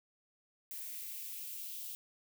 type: noise with high-pass filter sweep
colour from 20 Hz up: violet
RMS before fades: -44 dBFS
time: 0.71-1.95 s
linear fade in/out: 0 ms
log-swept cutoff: 1900 to 3100 Hz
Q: 2.4
effects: none